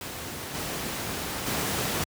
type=noise with level steps; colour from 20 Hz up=pink; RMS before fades=-36 / -32 / -28 dBFS; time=0.01-2.04 s; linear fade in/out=2 ms; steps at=0.54 / 1.46 s; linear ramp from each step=10 ms; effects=high-pass 80 Hz 12 dB/octave